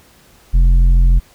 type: tone with tanh clipping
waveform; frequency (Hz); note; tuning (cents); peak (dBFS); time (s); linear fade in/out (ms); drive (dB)
sine; 43.48; F1; -7; -8; 0.53-1.2; 20; 7
effects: pink hiss -48 dBFS RMS until 1.34 s